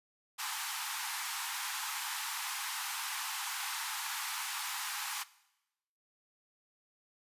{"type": "high-pass noise", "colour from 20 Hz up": "pink", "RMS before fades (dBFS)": -38, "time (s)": [0.38, 5.24], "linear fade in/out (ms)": 20, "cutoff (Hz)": 800, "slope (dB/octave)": 96, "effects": ["noise-tail reverb RT60 0.9 s tail -19 dB re dry", "resampled to 32000 Hz"]}